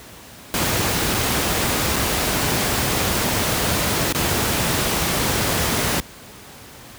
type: noise with dropouts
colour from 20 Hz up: pink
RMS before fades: -20 dBFS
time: 0.54-6 s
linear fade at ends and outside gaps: 0 ms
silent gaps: 1.143-1.147 / 1.96-1.964 / 4.125-4.148 s
effects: pink hiss -41 dBFS RMS until 6.98 s + high-pass 60 Hz 12 dB/octave